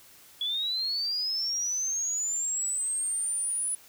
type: linear sweep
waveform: sine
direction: up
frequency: 3366 to 10000 Hz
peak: -27 dBFS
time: 0.41-3.75 s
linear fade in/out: 2 ms
effects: white hiss -54 dBFS RMS until 3.88 s